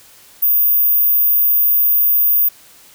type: tone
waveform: sine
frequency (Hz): 14917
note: A#9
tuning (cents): 0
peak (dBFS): -10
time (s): 0.42-2.49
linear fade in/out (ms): 10
effects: white hiss -45 dBFS RMS until 2.94 s